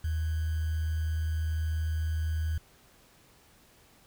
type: tone with sample-and-hold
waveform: sine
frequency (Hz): 79.4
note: D#2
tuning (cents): +36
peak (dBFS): -27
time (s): 0.04-2.58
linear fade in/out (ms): 5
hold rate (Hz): 1575
effects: pink hiss -60 dBFS RMS until 4.06 s